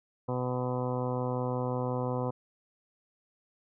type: harmonic tone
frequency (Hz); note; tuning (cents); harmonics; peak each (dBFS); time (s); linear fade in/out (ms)
125.6; B2; +30; 1 / 2 / 3 / 4 / 5 / 6 / 7 / 8 / 9 / 10; -33 / -36 / -40 / -34 / -44 / -41 / -44 / -40 / -50 / -49; 0.28-2.31; 10
effects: none